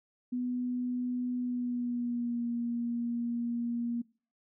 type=tone with pitch glide; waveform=sine; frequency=247.7 to 236.7 Hz; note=B3 to A#3; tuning=+5 to +27 cents; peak=-30 dBFS; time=0.32-4.02 s; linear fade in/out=10 ms; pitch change=-78 cents; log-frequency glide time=1.38-2.46 s; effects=noise-tail reverb RT60 0.4 s tail -22 dB re dry